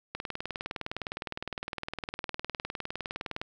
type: click train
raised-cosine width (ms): 0.3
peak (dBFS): -18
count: 65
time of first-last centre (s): 0.15-3.415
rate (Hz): 19.6
effects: none